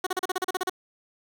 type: tone bursts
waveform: 15% pulse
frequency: 370 Hz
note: F#4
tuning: in tune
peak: -18 dBFS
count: 11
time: 0.04-0.697 s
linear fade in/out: 5 ms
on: 27 ms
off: 36 ms
effects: none